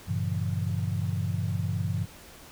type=chord; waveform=sine; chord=G diminished seventh; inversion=none; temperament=just; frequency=98 / 117.6 / 141.12 / 169.34 Hz; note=G2 / Bb2 / Db3 / Fb3; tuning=0 / +16 / +31 / +47 cents; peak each=-29 / -33 / -34 / -33 dBFS; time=0.07-2.06 s; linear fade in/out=20 ms; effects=pink hiss -49 dBFS RMS until 2.51 s